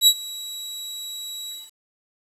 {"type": "tone with ADSR envelope", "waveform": "sawtooth", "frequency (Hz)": 3888, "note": "B7", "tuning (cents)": -28, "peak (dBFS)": -6, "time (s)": [0.01, 1.72], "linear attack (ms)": 60, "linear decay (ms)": 63, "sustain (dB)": -22, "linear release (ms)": 220, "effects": ["resampled to 32000 Hz", "8-bit"]}